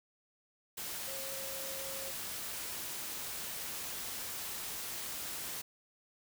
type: tone in noise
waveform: sine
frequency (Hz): 539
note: C#5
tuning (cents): -49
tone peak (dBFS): -46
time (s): 1.07-2.11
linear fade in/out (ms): 10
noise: white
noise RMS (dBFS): -41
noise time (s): 0.77-5.62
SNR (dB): -8
effects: none